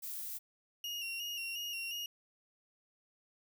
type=noise; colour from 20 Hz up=violet; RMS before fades=-42 dBFS; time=0.02-0.39 s; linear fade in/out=20 ms
type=tone with vibrato; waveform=35% pulse; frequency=2806 Hz; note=F7; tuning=8 cents sharp; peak=-36 dBFS; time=0.84-2.06 s; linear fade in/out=2 ms; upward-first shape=square; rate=2.8 Hz; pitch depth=36 cents each way
effects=none